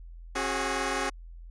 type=chord; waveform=10% pulse; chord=C# suspended fourth; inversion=none; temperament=equal with one note detuned; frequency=270.5 / 370 / 415.3 Hz; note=C#4 / F#4 / G#4; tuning=-42 / 0 / 0 cents; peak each=-24 dBFS; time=0.35-1.1 s; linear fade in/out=10 ms; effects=added 42 Hz sine -42 dBFS peak until 1.5 s + resampled to 22050 Hz